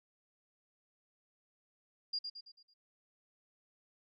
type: tone with echo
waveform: sine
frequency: 4819 Hz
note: D8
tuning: 44 cents sharp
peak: -31 dBFS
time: 2.13-2.19 s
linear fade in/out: 10 ms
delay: 110 ms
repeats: 5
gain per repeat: -7 dB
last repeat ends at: 2.74 s
effects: tanh soft clip ceiling -31 dBFS + MP3 48 kbps